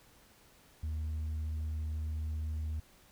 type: tone with tanh clipping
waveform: sine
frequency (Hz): 77.78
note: D#2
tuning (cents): 0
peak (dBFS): -34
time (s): 0.83-2.8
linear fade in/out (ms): 5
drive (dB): 2
effects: pink hiss -62 dBFS RMS until 3.11 s